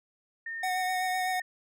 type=tone with pitch glide; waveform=sine; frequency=1825 to 1839.8 Hz; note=A#6 to A#6; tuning=-37 to -23 cents; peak=-34 dBFS; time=0.46-1.42 s; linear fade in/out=5 ms; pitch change=+14 cents; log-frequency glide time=0.72-0.94 s
type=tone with vibrato; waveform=square; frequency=740 Hz; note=F#5; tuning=in tune; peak=-29 dBFS; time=0.63-1.4 s; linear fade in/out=5 ms; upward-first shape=sine; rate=7.9 Hz; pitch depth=20 cents each way
effects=none